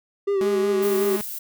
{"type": "tone with vibrato", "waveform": "triangle", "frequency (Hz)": 392, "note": "G4", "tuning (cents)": 0, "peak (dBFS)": -17, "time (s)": [0.27, 1.17], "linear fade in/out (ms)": 10, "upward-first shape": "sine", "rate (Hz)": 5.4, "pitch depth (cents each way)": 50}
{"type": "tone with pitch glide", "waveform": "sawtooth", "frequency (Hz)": [207.7, 209.3], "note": ["G#3", "G#3"], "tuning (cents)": [0, 14], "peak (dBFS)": -23, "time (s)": [0.41, 1.21], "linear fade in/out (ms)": 0, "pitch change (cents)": 14, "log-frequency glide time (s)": [0.89, 1.07]}
{"type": "noise", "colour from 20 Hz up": "violet", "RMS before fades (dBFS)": -32, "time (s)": [0.82, 1.39], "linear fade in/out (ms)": 10}
{"effects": []}